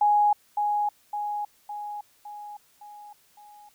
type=tone with echo; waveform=sine; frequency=830.6 Hz; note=G#5; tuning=in tune; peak=-17 dBFS; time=0.01-0.33 s; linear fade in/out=5 ms; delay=560 ms; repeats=6; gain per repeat=-5 dB; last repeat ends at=3.69 s; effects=white hiss -62 dBFS RMS until 3.74 s